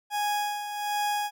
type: tone with tremolo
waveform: 40% pulse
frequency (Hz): 829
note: G#5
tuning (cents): -3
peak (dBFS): -24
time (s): 0.1-1.31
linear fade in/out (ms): 50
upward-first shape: sine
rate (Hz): 1.3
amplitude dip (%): 60
effects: none